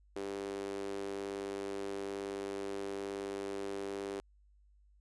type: tone with high-pass filter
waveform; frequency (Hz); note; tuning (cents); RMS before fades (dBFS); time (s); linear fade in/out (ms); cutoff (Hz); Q
sawtooth; 98.9; G2; +16; -40; 0.16-4.2; 0; 370; 4.4
effects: added 50 Hz sine -62 dBFS peak until 5 s + resampled to 24000 Hz